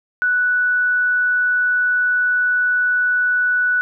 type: tone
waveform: sine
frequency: 1480 Hz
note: F#6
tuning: in tune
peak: -14 dBFS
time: 0.22-3.81 s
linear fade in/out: 0 ms
effects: none